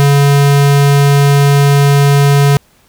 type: tone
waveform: square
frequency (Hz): 141.6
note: C#3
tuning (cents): +37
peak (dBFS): -6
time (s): 0-2.57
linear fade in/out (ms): 0
effects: pink hiss -50 dBFS RMS until 2.88 s